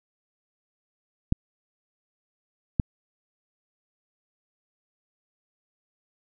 clicks, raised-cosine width 5 ms, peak -8 dBFS, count 2, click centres 1.324 / 2.798 s, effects none

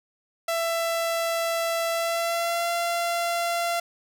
sawtooth tone with pitch glide, 667 to 685.4 Hz, E5 to F5, +20 to -33 cents, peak -20 dBFS, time 0.48-3.8 s, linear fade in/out 5 ms, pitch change +47 cents, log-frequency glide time 1.91-2.71 s, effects none

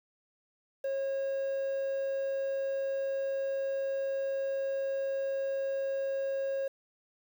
triangle tone with quantisation, 544 Hz, C#5, 33 cents flat, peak -28 dBFS, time 0.84-6.68 s, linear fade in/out 5 ms, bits 9, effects none

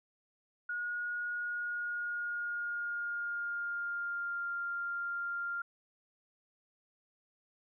sine tone with pitch glide, 1443 to 1395.5 Hz, F#6 to F6, -44 to -2 cents, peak -34 dBFS, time 0.69-5.62 s, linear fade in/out 5 ms, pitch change -58 cents, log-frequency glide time 1.33-4.49 s, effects none

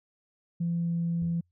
sine tone with pitch glide, 170 to 169.02 Hz, F3 to E3, -46 to +44 cents, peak -25 dBFS, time 0.6-1.41 s, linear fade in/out 10 ms, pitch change -10 cents, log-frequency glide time 0.78-0.95 s
sine tone with exponential decay, 88 Hz, F2, 14 cents sharp, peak -34 dBFS, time 1.22-1.51 s, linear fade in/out 0 ms, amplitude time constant 63 ms
effects tanh soft clip ceiling -21 dBFS

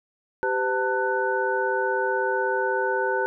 sine tone cluster, 390.8 / 507 / 896 / 1490 Hz, G4 / B4 / A5 / F#6, -5 / +45 / +31 / +12 cents, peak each -27 dBFS, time 0.43-3.26 s, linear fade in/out 0 ms, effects none

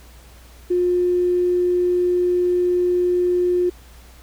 triangle tone with tanh clipping, 356.7 Hz, F4, 37 cents sharp, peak -15 dBFS, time 0.7-3.7 s, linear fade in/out 10 ms, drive 3 dB, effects added 60 Hz sine -43 dBFS peak until 4.22 s + pink hiss -49 dBFS RMS until 4.22 s

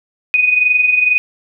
sine tone with amplitude modulation, 2489 Hz, D#7, in tune, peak -7 dBFS, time 0.34-1.18 s, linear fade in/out 0 ms, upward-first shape sine, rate 22.1 Hz, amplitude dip 60%, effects none

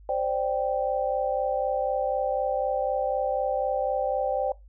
sine chord, C suspended second, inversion none, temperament equal, 523.3 / 587.3 / 784 Hz, C5 / D5 / G5, 0 / 0 / 0 cents, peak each -28 dBFS, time 0.09-4.52 s, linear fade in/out 2 ms, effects noise-tail reverb RT60 0.2 s tail -20 dB re dry + added 50 Hz sine -47 dBFS peak until 4.68 s

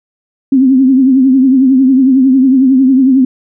sine tone with vibrato, 263 Hz, C4, 9 cents sharp, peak -4 dBFS, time 0.52-3.25 s, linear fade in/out 5 ms, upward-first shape triangle, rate 11 Hz, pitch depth 91 cents each way, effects none

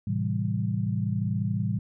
sine chord, A minor seventh, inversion none, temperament equal, 110 / 130.81 / 164.81 / 196 Hz, A2 / C3 / E3 / G3, 0 / 0 / 0 / 0 cents, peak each -28 / -32 / -32 / -30 dBFS, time 0.07-1.79 s, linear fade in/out 5 ms, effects none

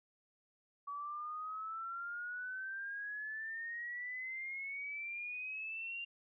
sine exponential sweep, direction up, 1135 to 2794 Hz, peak -40 dBFS, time 0.87-6.05 s, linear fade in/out 10 ms, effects none

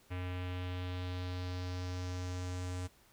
square tone with low-pass filter sweep, 90.5 Hz, F#2, 38 cents flat, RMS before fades -39 dBFS, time 0.1-2.88 s, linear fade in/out 20 ms, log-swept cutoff 2500 to 8300 Hz, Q 2.2, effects pink hiss -65 dBFS RMS until 3.12 s

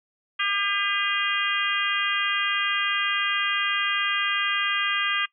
harmonic tone with a mistuned harmonic, 401.7 Hz, G4, 42 cents sharp, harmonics 3 / 4 / 5 / 6 / 7 / 8, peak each -29 / -29 / -29 / -29 / -29 / -29 dBFS, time 0.39-5.26 s, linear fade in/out 10 ms, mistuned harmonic 6, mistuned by +37 cents, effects noise-tail reverb RT60 0.1 s tail -21 dB re dry

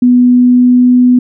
sine tone with pitch glide, 246.9 to 248.5 Hz, B3 to B3, 0 to +11 cents, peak -3 dBFS, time 0.02-1.19 s, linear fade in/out 5 ms, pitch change +11 cents, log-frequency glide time 0.21-0.95 s, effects none

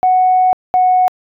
sine tone pair in turn, 740 / 736.1 Hz, F#5 / F#5, 0 / -9 cents, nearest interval unison, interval 9 cents, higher first, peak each -7 dBFS, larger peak neither, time 0.03-0.53 / 0.74-1.08 s, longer first, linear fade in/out 0 ms, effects tanh soft clip ceiling -3 dBFS

